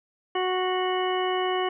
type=harmonic tone with a mistuned harmonic; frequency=368.9 Hz; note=F#4; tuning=5 cents flat; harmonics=1 / 2 / 3 / 4 / 5 / 6 / 8; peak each=-26 / -29 / -31 / -42 / -36 / -38 / -34 dBFS; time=0.35-1.69 s; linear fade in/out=5 ms; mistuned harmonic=6; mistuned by=-17 cents; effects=none